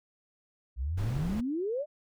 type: exponential sweep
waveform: sine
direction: up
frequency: 58.1 to 622.3 Hz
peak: -29 dBFS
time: 0.76-1.86 s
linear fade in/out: 50 ms
type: noise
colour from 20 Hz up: brown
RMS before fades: -36 dBFS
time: 0.97-1.41 s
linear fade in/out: 10 ms
effects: none